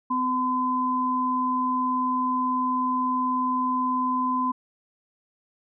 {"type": "tone pair together", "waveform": "sine", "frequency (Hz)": [254.5, 1018], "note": ["C4", "C6"], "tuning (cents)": [-48, -48], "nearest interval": "2 octaves", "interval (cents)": 2400, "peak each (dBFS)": [-27, -23], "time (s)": [0.1, 4.52], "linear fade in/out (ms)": 10, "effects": []}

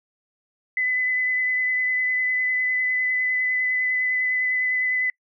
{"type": "tone with vibrato", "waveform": "sine", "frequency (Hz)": 2011, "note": "B6", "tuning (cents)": 31, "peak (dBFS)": -20, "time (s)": [0.77, 5.1], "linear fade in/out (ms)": 2, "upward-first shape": "sine", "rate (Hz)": 9.9, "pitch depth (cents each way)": 12, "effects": ["noise-tail reverb RT60 0.1 s tail -26 dB re dry"]}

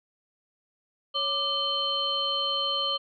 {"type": "tone cluster", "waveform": "sine", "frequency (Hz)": [555, 1182, 3076, 4224], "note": ["C#5", "D6", "G7", "C8"], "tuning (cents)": [2, 11, -33, 16], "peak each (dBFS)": [-35, -32, -27, -33], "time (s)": [1.14, 2.98], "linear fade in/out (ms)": 20, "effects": []}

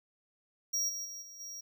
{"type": "tone with level steps", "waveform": "square", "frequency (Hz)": 5660, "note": "F8", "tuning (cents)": 22, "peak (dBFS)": [-30, -37, -42, -48, -42], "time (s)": [0.73, 1.61], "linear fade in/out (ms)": 10, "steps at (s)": [0.88, 1.04, 1.21, 1.39], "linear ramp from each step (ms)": 20, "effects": ["12-bit"]}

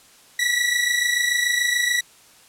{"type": "tone pair together", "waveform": "sawtooth", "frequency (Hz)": [1929, 1955.9], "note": ["B6", "B6"], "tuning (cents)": [-41, -17], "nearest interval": "unison", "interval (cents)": 24, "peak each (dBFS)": -18, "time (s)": [0.39, 2.01], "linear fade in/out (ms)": 5, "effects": ["white hiss -51 dBFS RMS until 2.48 s", "low-pass 11000 Hz 12 dB/octave"]}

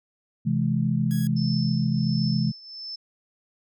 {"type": "chord", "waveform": "sine", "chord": "C augmented", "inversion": "none", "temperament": "equal with one note detuned", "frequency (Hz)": [130.81, 164.81, 212.3], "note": ["C3", "E3", "G#3"], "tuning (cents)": [0, 0, 38], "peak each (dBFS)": -25, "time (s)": [0.45, 2.52], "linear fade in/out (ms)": 20}
{"type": "tone", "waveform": "5% pulse", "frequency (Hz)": 1661.2, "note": "G#6", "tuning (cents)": 0, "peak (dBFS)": -27, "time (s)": [1.11, 1.27], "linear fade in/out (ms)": 0}
{"type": "tone with tremolo", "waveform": "sine", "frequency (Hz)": 5274, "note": "E8", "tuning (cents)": 0, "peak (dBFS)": -31, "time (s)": [1.36, 2.96], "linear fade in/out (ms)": 10, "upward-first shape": "triangle", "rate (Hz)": 1.4, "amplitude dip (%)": 80}
{"effects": []}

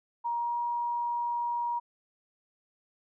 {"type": "tone with pitch glide", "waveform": "sine", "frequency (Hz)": [944, 951.7], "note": ["A#5", "A#5"], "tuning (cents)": [22, 36], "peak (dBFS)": -28, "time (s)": [0.24, 1.8], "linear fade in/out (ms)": 20, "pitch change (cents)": 14, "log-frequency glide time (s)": [0.36, 0.58], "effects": []}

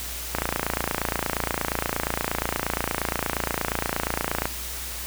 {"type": "click train", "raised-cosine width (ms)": 0.5, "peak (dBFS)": -8, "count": 118, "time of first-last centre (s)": [0.35, 4.455], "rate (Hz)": 28.5, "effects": ["added 60 Hz sine -37 dBFS peak until 5.06 s", "white hiss -34 dBFS RMS until 5.06 s"]}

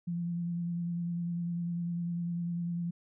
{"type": "tone with vibrato", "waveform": "sine", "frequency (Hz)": 171.9, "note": "F3", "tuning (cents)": -27, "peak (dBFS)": -31, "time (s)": [0.07, 2.91], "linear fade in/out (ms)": 10, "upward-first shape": "sine", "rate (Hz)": 10, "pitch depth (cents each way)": 21, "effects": []}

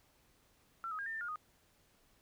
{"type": "tone with pitch steps", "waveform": "sine", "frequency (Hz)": [1347, 1262, 1618, 1800, 1787, 1418, 1240], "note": ["E6", "D#6", "G#6", "A6", "A6", "F6", "D#6"], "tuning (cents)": [37, 24, -46, 39, 26, 26, -6], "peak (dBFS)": -38, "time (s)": [0.84, 1.358], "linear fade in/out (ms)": 0, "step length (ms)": 74, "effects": ["pink hiss -70 dBFS RMS until 2.21 s"]}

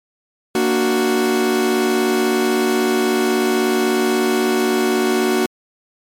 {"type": "chord", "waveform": "40% pulse", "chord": "Bb augmented", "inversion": "none", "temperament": "equal", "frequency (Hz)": [233.1, 293.7, 370], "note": ["Bb3", "D4", "F#4"], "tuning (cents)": [0, 0, 0], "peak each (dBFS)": [-19, -22, -16], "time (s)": [0.55, 5.46], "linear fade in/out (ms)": 2, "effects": ["MP3 64 kbps"]}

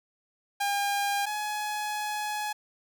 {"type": "tone pair in turn", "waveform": "sawtooth", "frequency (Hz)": [806, 842.5], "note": ["G5", "G#5"], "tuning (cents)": [48, 25], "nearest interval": "minor second", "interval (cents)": 77, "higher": "second", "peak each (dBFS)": [-22, -26], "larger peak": "first", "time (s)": [[0.6, 1.26], [1.26, 2.53]], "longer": "second", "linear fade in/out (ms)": 10, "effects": []}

